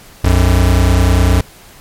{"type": "tone pair together", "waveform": "square", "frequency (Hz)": [60.1, 89.99], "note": ["B1", "F#2"], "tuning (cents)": [-46, -48], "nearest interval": "perfect fifth", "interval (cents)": 698, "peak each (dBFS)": -11, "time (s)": [0.24, 1.41], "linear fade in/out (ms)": 5, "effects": ["pink hiss -40 dBFS RMS until 1.8 s", "MP3 64 kbps"]}